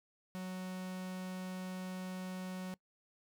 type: tone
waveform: 45% pulse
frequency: 185 Hz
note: F#3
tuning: in tune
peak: -40 dBFS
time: 0.35-2.74 s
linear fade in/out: 0 ms
effects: noise-tail reverb RT60 0.1 s tail -23 dB re dry